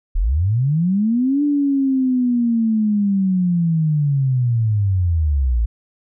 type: linear two-way sweep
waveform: sine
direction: up then down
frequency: 32.7 to 293.7 to 53.8 Hz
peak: -14 dBFS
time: 0.15-5.66 s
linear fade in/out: 10 ms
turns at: 1.43 s
effects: none